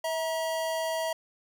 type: tone pair together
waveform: square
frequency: 647.3 / 947 Hz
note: E5 / A#5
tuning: -32 / +27 cents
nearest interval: perfect fifth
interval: 659 cents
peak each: -30 / -35 dBFS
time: 0.04-1.13 s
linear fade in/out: 5 ms
effects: none